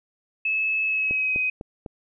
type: tone with pitch glide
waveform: sine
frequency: 2597 to 2516 Hz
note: E7 to D#7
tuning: -26 to +19 cents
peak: -21 dBFS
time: 0.45-1.5 s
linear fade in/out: 5 ms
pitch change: -55 cents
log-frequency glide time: 0.85-1.38 s
type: click train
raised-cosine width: 2 ms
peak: -21 dBFS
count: 4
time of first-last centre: 1.11-1.862 s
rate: 3.99 Hz
effects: none